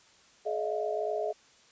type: tone cluster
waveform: sine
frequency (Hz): 425 / 591 / 639 / 702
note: G#4 / D5 / D#5 / F5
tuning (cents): +40 / +11 / +46 / +9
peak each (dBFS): -33 / -38 / -33 / -36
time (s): 0.45-1.33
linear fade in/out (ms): 20
effects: white hiss -60 dBFS RMS until 1.71 s + resampled to 16000 Hz